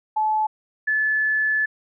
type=tone pair in turn; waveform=sine; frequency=863 / 1730.7 Hz; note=A5 / A6; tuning=-34 / -29 cents; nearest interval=octave; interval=1205 cents; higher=second; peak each=-18 dBFS; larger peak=neither; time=0.16-0.47 / 0.87-1.66 s; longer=second; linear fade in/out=10 ms; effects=none